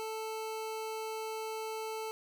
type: tone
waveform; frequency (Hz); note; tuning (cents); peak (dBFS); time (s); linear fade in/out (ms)
25% pulse; 440; A4; 0; -33; 0-2.11; 0
effects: none